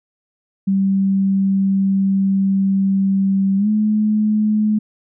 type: tone with pitch glide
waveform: sine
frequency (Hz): 194.3 to 213.1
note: G3 to G#3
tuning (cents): -15 to +45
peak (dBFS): -13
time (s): 0.67-4.79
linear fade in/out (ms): 10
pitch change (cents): +160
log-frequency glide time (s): 3.57-3.68
effects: none